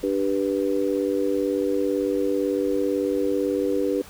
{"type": "chord", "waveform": "sine", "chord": "G major", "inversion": "second", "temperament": "just", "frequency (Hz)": [294, 392, 490], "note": ["D4", "G4", "B4"], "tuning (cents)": [2, 0, -14], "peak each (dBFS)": -25, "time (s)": [0.03, 4.02], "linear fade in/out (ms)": 5, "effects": ["pink hiss -45 dBFS RMS until 4.09 s"]}